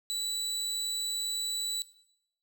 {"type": "tone", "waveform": "30% pulse", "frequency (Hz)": 3951, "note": "B7", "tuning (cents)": 0, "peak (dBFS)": -28, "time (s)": [0.1, 1.82], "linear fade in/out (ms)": 0, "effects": ["noise-tail reverb RT60 0.7 s tail -17 dB re dry"]}